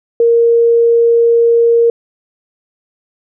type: tone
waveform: sine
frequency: 466.2 Hz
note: A#4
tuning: in tune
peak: -6 dBFS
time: 0.2-1.9 s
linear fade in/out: 2 ms
effects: none